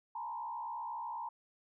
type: tone with frequency modulation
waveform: sine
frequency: 935 Hz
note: A#5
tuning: 5 cents sharp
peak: -38 dBFS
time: 0.15-1.29 s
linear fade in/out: 5 ms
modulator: 64.1 Hz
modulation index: 1.1
effects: none